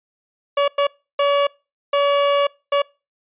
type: tone bursts at uneven times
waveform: 30% pulse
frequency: 568 Hz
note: C#5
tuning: 42 cents sharp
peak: -12 dBFS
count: 5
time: 0.57-0.68 / 0.78-0.87 / 1.19-1.47 / 1.93-2.47 / 2.72-2.82 s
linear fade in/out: 5 ms
effects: noise-tail reverb RT60 0.3 s tail -24 dB re dry + resampled to 8000 Hz